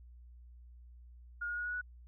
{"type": "tone with pitch steps", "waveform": "sine", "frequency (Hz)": [1426, 1437.6, 1449.3, 1461, 1472.9], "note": ["F6", "F6", "F#6", "F#6", "F#6"], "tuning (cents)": [36, 50, -36, -22, -8], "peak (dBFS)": -35, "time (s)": [1.41, 1.815], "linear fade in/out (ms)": 10, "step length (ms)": 81, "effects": ["added 60 Hz sine -52 dBFS peak until 2.07 s"]}